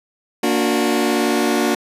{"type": "chord", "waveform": "sawtooth", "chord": "Bb augmented", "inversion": "none", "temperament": "just", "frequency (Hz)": [233.1, 291.4, 364.2], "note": ["Bb3", "D4", "F#4"], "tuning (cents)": [0, -13, -27], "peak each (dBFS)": -16, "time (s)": [0.43, 1.75], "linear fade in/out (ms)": 5, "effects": ["resampled to 32000 Hz"]}